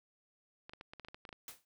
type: clicks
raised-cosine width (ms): 0.3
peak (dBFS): -32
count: 11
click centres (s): 0.695 / 0.735 / 0.811 / 0.935 / 0.997 / 1.048 / 1.085 / 1.145 / 1.252 / 1.291 / 1.328
type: noise with exponential decay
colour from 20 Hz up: white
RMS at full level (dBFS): -44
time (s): 1.48-1.65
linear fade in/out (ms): 1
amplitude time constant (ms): 35
effects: none